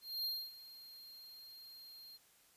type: tone with ADSR envelope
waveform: square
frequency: 4207 Hz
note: C8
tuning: 9 cents sharp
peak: -36 dBFS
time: 0.01-2.18 s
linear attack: 240 ms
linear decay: 260 ms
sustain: -17 dB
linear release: 23 ms
effects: white hiss -68 dBFS RMS until 2.56 s + resampled to 32000 Hz